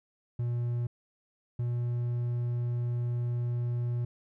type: tone pair in turn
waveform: triangle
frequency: 120 / 120.49 Hz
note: B2 / B2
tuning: -49 / -42 cents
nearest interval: unison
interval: 7 cents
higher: second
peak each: -26 dBFS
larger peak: neither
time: 0.39-0.87 / 1.59-4.05 s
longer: second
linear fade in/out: 5 ms
effects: none